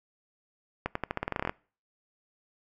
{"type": "accelerating click train", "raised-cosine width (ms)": 0.5, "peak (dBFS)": -14, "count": 14, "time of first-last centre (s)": [0.86, 1.495], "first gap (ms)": 94, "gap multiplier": 0.88, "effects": ["noise-tail reverb RT60 0.4 s tail -24 dB re dry"]}